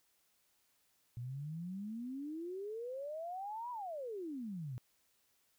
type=exponential two-way sweep; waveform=sine; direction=up then down; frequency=117 to 998 to 117 Hz; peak=-40 dBFS; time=1.17-4.78 s; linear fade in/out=0 ms; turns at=3.71 s; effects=white hiss -75 dBFS RMS until 5.58 s